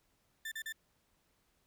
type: tone bursts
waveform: 35% pulse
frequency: 1778 Hz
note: A6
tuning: 18 cents sharp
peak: -37 dBFS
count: 3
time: 0.45-0.725 s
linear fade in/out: 5 ms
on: 67 ms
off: 37 ms
effects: pink hiss -75 dBFS RMS until 1.66 s